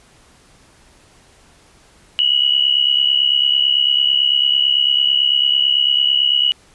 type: tone pair together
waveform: sine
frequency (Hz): 2891 / 2960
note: F#7 / F#7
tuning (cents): -41 / 0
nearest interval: unison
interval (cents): 41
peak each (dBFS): -15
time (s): 2.19-6.52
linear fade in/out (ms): 0
effects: pink hiss -50 dBFS RMS until 6.74 s + resampled to 24000 Hz